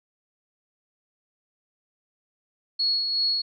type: tone with tremolo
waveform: sine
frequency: 4343 Hz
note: C#8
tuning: 36 cents flat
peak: -20 dBFS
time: 2.79-3.42 s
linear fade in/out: 10 ms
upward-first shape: sine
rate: 2.7 Hz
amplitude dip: 40%
effects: none